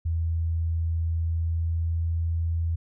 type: tone with pitch glide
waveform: sine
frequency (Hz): 82.41 to 82.98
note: E2 to E2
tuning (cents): 0 to +12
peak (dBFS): -23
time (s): 0.05-2.76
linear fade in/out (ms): 10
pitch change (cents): +12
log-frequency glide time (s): 1.14-2.06
effects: none